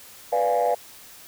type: chord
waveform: sine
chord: B diminished seventh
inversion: none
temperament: equal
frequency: 493.9 / 587.3 / 698.5 / 830.6 Hz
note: B4 / D5 / F5 / Ab5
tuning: 0 / 0 / 0 / 0 cents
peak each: -23 / -24 / -22 / -25 dBFS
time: 0.32-0.75 s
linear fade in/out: 10 ms
effects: tanh soft clip ceiling -13 dBFS + white hiss -46 dBFS RMS until 1.27 s